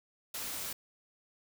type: noise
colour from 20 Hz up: white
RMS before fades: -39 dBFS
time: 0.34-0.73 s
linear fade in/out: 5 ms
effects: none